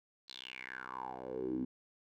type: tone with band-pass filter sweep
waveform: 10% pulse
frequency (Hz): 63.9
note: C2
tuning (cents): -40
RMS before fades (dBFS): -42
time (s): 0.28-1.65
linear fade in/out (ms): 10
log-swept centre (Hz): 4300 to 250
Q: 6.9
effects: none